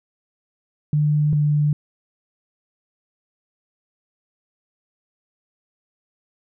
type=tone pair in turn; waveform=sine; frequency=149.4 / 148.28 Hz; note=D3 / D3; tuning=+30 / +17 cents; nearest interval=unison; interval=13 cents; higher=first; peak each=-15 dBFS; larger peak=neither; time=0.93-1.33 / 1.33-1.73 s; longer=neither; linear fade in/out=2 ms; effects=none